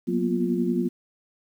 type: tone cluster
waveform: sine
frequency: 183.5 / 234.4 / 245.5 / 349.8 Hz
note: F#3 / A#3 / B3 / F4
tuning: -14 / +10 / -10 / +3 cents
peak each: -27 dBFS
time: 0.07-0.89 s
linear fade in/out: 20 ms
effects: 9-bit